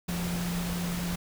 sine tone in noise, 174.61 Hz, F3, in tune, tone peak -30 dBFS, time 0.08-1.16 s, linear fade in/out 10 ms, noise pink, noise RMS -36 dBFS, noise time 0.08-1.16 s, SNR +3 dB, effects none

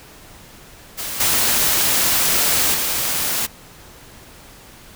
white noise with level steps, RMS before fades -27 / -17 / -21 dBFS, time 0.97-3.47 s, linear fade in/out 20 ms, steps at 1.2 / 2.74 s, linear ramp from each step 5 ms, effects pink hiss -43 dBFS RMS until 4.95 s

